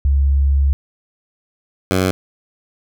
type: tone pair in turn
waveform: sine / 10% pulse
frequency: 69.3 / 93.2 Hz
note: C#2 / F#2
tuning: 0 / +13 cents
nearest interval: perfect fourth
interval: 513 cents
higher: second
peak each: -11 / -6 dBFS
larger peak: second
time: 0.05-0.73 / 1.91-2.11 s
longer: first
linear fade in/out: 0 ms
effects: none